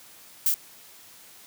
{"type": "noise with echo", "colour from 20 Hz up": "violet", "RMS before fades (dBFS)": -21, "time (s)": [0.46, 0.49], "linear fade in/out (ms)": 2, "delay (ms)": 26, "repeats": 2, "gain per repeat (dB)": -2, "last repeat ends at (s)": 0.542, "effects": ["white hiss -50 dBFS RMS until 1.46 s", "high-pass 80 Hz 12 dB/octave"]}